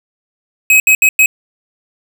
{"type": "tone bursts at uneven times", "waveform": "square", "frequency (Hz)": 2544, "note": "D#7", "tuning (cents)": 38, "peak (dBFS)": -6, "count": 4, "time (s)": [[0.7, 0.8], [0.87, 0.95], [1.02, 1.09], [1.19, 1.26]], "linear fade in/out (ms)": 2, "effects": []}